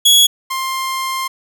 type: tone pair in turn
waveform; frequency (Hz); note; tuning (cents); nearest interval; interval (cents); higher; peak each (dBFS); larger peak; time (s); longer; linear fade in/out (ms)
sawtooth; 3350 / 1055.2; G#7 / C6; +14 / +14; octave + minor sixth; 2000; first; -4 / -15; first; 0.05-0.27 / 0.5-1.28; second; 10
effects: none